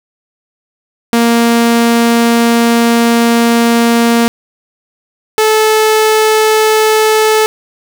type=tone pair in turn; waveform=sawtooth; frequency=233.5 / 434.5 Hz; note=A#3 / A4; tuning=+3 / -22 cents; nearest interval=major seventh; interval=1075 cents; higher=second; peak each=-3 dBFS; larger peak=neither; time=1.13-4.28 / 5.38-7.46 s; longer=first; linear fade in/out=0 ms; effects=none